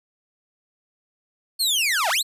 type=linear two-way sweep; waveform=sawtooth; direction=down then up; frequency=4435 to 611 to 4435 Hz; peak=-16 dBFS; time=1.59-2.23 s; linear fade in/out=20 ms; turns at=2.09 s; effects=resampled to 32000 Hz